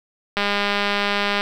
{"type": "click train", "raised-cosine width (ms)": 0.3, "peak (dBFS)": -5, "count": 212, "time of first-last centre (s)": [0.37, 1.409], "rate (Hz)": 203, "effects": ["7-bit"]}